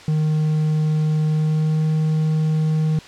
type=tone with pitch glide; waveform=triangle; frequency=154.5 to 156.3 Hz; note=D#3 to D#3; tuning=-12 to +8 cents; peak=-14 dBFS; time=0.08-2.99 s; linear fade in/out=2 ms; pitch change=+20 cents; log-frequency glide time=1.28-1.82 s; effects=white hiss -41 dBFS RMS until 3.07 s + low-pass 5000 Hz 12 dB/octave